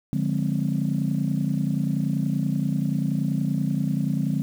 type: chord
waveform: sine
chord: D half-diminished seventh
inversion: none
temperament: equal with one note detuned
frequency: 146.83 / 177.26 / 207.7 / 261.6 Hz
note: D3 / F3 / Ab3 / C4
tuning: 0 / +26 / 0 / 0 cents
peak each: -25 / -26 / -27 / -28 dBFS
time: 0.13-4.42 s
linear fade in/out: 0 ms
effects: tanh soft clip ceiling -13 dBFS + 8-bit